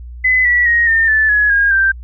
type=tone with pitch steps; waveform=sine; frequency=2018 / 1947 / 1878.5 / 1812.4 / 1748.7 / 1687.2 / 1627.8 / 1570.5 Hz; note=B6 / B6 / A#6 / A#6 / A6 / G#6 / G#6 / G6; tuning=+37 / -25 / +13 / -49 / -11 / +27 / -35 / +3 cents; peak=-9 dBFS; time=0.24-1.92 s; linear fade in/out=10 ms; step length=210 ms; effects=added 60 Hz sine -28 dBFS peak until 2.03 s